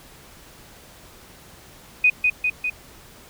sine tone with echo, 2489 Hz, D#7, in tune, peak -12 dBFS, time 2.04-2.1 s, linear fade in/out 5 ms, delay 200 ms, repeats 3, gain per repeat -3 dB, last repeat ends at 2.7 s, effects pink hiss -47 dBFS RMS until 3.29 s

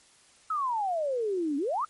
sine exponential two-way sweep, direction down then up, 1318.5 to 272.1 to 1318.5 Hz, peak -26 dBFS, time 0.5-1.85 s, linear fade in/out 5 ms, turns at 1.57 s, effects white hiss -59 dBFS RMS until 1.89 s + MP3 48 kbps

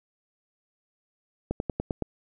slowing click train, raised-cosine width 2 ms, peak -14 dBFS, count 6, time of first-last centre 1.51-2.023 s, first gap 91 ms, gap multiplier 1.06, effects none

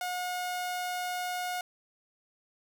sawtooth tone, 722 Hz, F#5, 43 cents flat, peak -28 dBFS, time 0.01-1.61 s, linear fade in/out 2 ms, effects none

